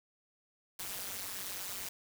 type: noise with amplitude modulation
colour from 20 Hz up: white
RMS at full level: -37 dBFS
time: 0.79-1.89 s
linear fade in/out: 5 ms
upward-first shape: sine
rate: 191 Hz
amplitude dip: 100%
effects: none